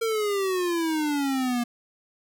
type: exponential sweep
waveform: square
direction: down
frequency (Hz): 460 to 236.3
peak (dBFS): -24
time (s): 0.01-1.64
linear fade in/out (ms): 10
effects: none